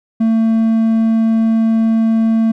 triangle tone, 224.4 Hz, A3, 34 cents sharp, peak -8 dBFS, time 0.2-2.52 s, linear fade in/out 10 ms, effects none

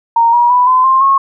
sine tone with pitch steps, 927 / 957.5 / 989 / 1021.5 / 1055 / 1089.7 Hz, A#5 / A#5 / B5 / C6 / C6 / C#6, -10 / +46 / +2 / -42 / +14 / -30 cents, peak -6 dBFS, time 0.16-1.18 s, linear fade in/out 5 ms, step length 170 ms, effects none

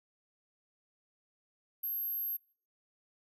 sine tone, 12544 Hz, G9, in tune, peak -33 dBFS, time 1.83-2.37 s, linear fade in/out 10 ms, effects noise-tail reverb RT60 0.5 s tail -26 dB re dry

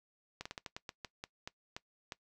slowing click train, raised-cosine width 0.2 ms, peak -24 dBFS, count 12, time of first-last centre 0.41-2.122 s, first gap 45 ms, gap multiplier 1.23, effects noise-tail reverb RT60 0.1 s tail -20 dB re dry

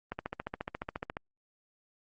click train, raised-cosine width 0.5 ms, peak -20 dBFS, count 16, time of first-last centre 0.12-1.169 s, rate 14.3 Hz, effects Opus 24 kbps

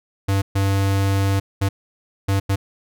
square tone bursts at uneven times, 98 Hz, G2, in tune, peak -17 dBFS, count 5, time 0.28-0.42 / 0.55-1.4 / 1.61-1.69 / 2.28-2.4 / 2.49-2.56 s, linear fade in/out 10 ms, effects none

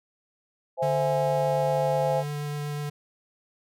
sine chord, C augmented, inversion none, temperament equal, 523.3 / 659.3 / 830.6 Hz, C5 / E5 / G#5, 0 / 0 / 0 cents, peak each -25 / -28 / -28 dBFS, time 0.77-2.24 s, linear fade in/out 50 ms
square tone with vibrato, 146.83 Hz, D3, in tune, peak -30 dBFS, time 0.82-2.9 s, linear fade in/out 10 ms, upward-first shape triangle, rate 8.2 Hz, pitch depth 9 cents each way
effects none

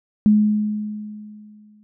sine tone with exponential decay, 211.1 Hz, G#3, 29 cents sharp, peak -9 dBFS, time 0.26-1.83 s, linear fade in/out 0 ms, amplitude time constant 340 ms, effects none

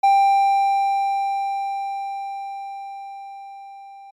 triangle tone with level ramp, 790 Hz, G5, 13 cents sharp, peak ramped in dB -9 to -37 dBFS, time 0.03-4.11 s, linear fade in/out 10 ms, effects MP3 96 kbps

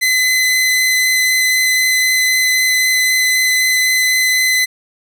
sawtooth tone with vibrato, 2027 Hz, B6, 45 cents sharp, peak -8 dBFS, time 0.01-4.66 s, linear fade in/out 20 ms, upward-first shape triangle, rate 3.9 Hz, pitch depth 8 cents each way, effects none

